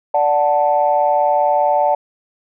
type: chord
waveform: sine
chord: D major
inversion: none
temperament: equal with one note detuned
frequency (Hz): 585 / 740 / 880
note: D5 / F#5 / A5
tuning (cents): -7 / 0 / 0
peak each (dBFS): -16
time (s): 0.14-1.95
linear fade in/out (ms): 5
effects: tanh soft clip ceiling -2 dBFS